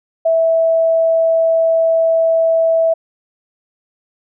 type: tone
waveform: sine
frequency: 655 Hz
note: E5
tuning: 11 cents flat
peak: -10 dBFS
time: 0.25-2.94 s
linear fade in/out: 10 ms
effects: none